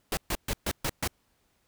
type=noise bursts; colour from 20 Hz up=pink; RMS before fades=-29 dBFS; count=6; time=0.12-1.076 s; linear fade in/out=2 ms; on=51 ms; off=130 ms; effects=pink hiss -71 dBFS RMS until 1.67 s